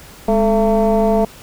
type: tone with frequency modulation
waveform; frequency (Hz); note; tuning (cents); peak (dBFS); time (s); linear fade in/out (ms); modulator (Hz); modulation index
sine; 440; A4; 0; -10; 0.28-1.25; 5; 233; 1.5
effects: tanh soft clip ceiling -7 dBFS + pink hiss -40 dBFS RMS until 1.42 s